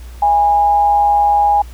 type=tone with amplitude modulation; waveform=sine; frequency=820 Hz; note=G#5; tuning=22 cents flat; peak=-7 dBFS; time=0.22-1.62 s; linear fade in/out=5 ms; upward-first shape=sine; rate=161 Hz; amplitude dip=40%; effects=added 60 Hz sine -30 dBFS peak until 1.73 s + pink hiss -44 dBFS RMS until 1.73 s